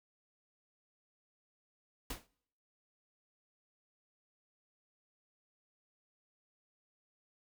pink noise with exponential decay, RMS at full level -36 dBFS, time 2.1-2.27 s, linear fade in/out 5 ms, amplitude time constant 35 ms, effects noise-tail reverb RT60 0.7 s tail -25 dB re dry

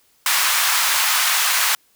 pink high-pass noise, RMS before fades -18 dBFS, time 0.26-1.75 s, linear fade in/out 2 ms, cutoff 1000 Hz, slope 24 dB/octave, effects white hiss -59 dBFS RMS until 1.95 s

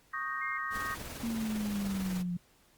sine chord, Eb dominant seventh, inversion third, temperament equal, 1108.7 / 1244.5 / 1568 / 1864.7 Hz, Db6 / Eb6 / G6 / Bb6, 0 / 0 / 0 / 0 cents, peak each -40 / -38 / -42 / -37 dBFS, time 0.13-0.95 s, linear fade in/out 10 ms
sine tone, 2122 Hz, C7, 24 cents sharp, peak -37 dBFS, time 0.41-0.58 s, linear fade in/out 10 ms
pink noise with tremolo, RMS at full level -41 dBFS, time 0.7-2.24 s, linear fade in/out 50 ms, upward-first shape sine, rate 20 Hz, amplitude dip 40%
sine exponential sweep, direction down, 233.1 to 173.6 Hz, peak -31 dBFS, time 1.23-2.37 s, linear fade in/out 5 ms
effects pink hiss -65 dBFS RMS until 2.77 s + Opus 48 kbps

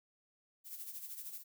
violet noise with tremolo, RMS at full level -44 dBFS, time 0.64-1.44 s, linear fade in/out 50 ms, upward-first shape sine, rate 13 Hz, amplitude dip 60%, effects none

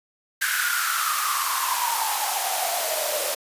white noise with high-pass filter sweep, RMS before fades -24 dBFS, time 0.41-3.35 s, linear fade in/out 10 ms, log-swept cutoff 1600 to 550 Hz, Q 9.8, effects resampled to 32000 Hz

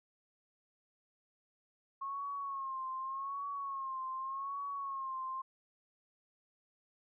sine tone with vibrato, 1085 Hz, C#6, 37 cents flat, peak -37 dBFS, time 2.01-5.42 s, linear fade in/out 10 ms, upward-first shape sine, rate 0.85 Hz, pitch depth 63 cents each way, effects none

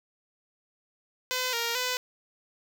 5% pulse tone with pitch steps, 507 / 466.5 / 502 Hz, B4 / A#4 / B4, +45 / +1 / +28 cents, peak -16 dBFS, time 1.31-1.97 s, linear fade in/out 0 ms, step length 220 ms, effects none

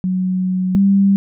sine tone pair in turn, 185 / 196.94 Hz, F#3 / G3, 0 / +8 cents, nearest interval minor second, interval 108 cents, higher second, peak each -15 / -9 dBFS, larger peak second, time 0.04-0.75 / 0.75-1.16 s, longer first, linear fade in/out 0 ms, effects none

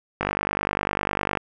click train, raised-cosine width 0.5 ms, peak -7 dBFS, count 59, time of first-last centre 0.21-1.372 s, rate 49.9 Hz, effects none

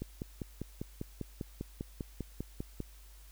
click train, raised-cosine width 3 ms, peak -24 dBFS, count 15, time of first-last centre 0.02-2.803 s, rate 5.03 Hz, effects added 50 Hz sine -52 dBFS peak until 3.31 s + white hiss -61 dBFS RMS until 3.31 s

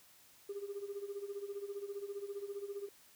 sine tone with tremolo, 402.2 Hz, G4, 44 cents sharp, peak -36 dBFS, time 0.49-2.89 s, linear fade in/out 5 ms, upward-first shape sine, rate 15 Hz, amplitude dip 80%, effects tanh soft clip ceiling -35 dBFS + white hiss -63 dBFS RMS until 3.15 s

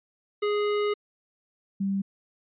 square / sine tone pair in turn, 415.3 / 196 Hz, G#4 / G3, 0 / 0 cents, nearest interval octave + minor second, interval 1300 cents, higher first, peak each -24 dBFS, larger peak neither, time 0.42-0.94 / 1.8-2.02 s, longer first, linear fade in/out 10 ms, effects resampled to 8000 Hz

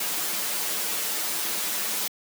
white noise with comb filter, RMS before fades -28 dBFS, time 0-2.08 s, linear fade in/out 5 ms, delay 7.6 ms, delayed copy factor -0.8, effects high-pass 200 Hz 12 dB/octave

